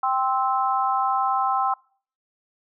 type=chord; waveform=sine; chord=C major; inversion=second; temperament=just; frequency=784.9 / 1046.5 / 1308.1 Hz; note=G5 / C6 / E6; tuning=+2 / 0 / -14 cents; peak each=-23 / -24 / -25 dBFS; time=0.03-1.74 s; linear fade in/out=5 ms; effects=noise-tail reverb RT60 0.5 s tail -26 dB re dry